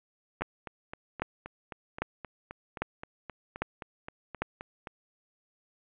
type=two click trains; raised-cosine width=0.5 ms; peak=-14 / -24 dBFS; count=6 / 18; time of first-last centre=0.42-4.42 / 0.41-4.872 s; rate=1.25 / 3.81 Hz; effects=resampled to 8000 Hz + 9-bit